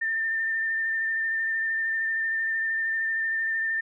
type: tone with vibrato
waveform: sine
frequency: 1798 Hz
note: A6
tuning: 37 cents sharp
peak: -24 dBFS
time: 0.01-3.81 s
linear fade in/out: 10 ms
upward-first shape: square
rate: 13 Hz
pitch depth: 12 cents each way
effects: none